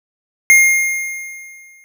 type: tone with exponential decay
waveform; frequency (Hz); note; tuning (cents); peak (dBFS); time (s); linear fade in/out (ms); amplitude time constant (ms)
square; 2128; C7; +29; -5; 0.5-1.84; 0; 290
effects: none